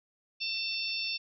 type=harmonic tone; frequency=894 Hz; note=A5; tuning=27 cents sharp; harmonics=3 / 4 / 5 / 6; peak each=-35 / -39 / -37 / -37 dBFS; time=0.4-1.18 s; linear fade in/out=20 ms; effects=none